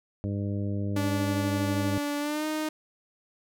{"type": "harmonic tone", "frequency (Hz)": 100.8, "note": "G2", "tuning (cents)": 49, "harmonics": [1, 2, 3, 4, 5, 6], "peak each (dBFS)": [-29, -33, -36, -43, -43, -44], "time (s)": [0.24, 1.98], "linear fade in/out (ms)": 0}
{"type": "tone with pitch glide", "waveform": "sawtooth", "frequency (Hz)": [290, 309], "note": ["D4", "D#4"], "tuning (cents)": [-22, -12], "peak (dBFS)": -24, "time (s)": [0.96, 2.69], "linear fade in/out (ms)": 5, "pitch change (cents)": 110, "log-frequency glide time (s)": [2.19, 2.46]}
{"effects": []}